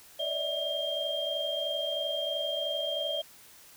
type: tone cluster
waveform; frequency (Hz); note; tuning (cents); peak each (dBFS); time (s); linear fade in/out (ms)
sine; 576 / 599 / 649 / 3202; D5 / D5 / E5 / G7; -34 / +34 / -27 / +36; -36 / -39 / -35 / -32; 0.19-3.22; 10
effects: white hiss -54 dBFS RMS until 3.76 s